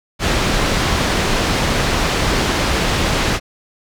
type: low-pass noise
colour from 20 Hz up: pink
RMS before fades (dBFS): -17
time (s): 0.19-3.4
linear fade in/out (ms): 50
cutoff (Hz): 5500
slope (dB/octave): 12
effects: none